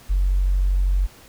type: tone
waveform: sine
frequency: 46.47 Hz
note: F#1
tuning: 8 cents sharp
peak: -15 dBFS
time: 0.09-1.07 s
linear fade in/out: 20 ms
effects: tanh soft clip ceiling -11 dBFS + pink hiss -48 dBFS RMS until 1.28 s